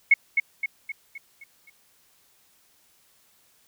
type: tone with echo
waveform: sine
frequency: 2191 Hz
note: C#7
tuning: 21 cents flat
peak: -11 dBFS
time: 0.11-0.14 s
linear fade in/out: 5 ms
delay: 260 ms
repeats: 6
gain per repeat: -6 dB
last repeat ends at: 1.7 s
effects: white hiss -62 dBFS RMS until 3.67 s